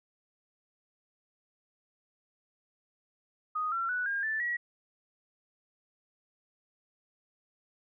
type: tone with pitch steps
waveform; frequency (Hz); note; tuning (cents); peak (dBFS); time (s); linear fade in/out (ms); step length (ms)
sine; 1244.5 / 1357.1 / 1480 / 1613.9 / 1760 / 1919.3; D#6 / E6 / F#6 / G6 / A6 / B6; 0 / +50 / 0 / +50 / 0 / -50; -29; 3.55-4.57; 10; 170
effects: none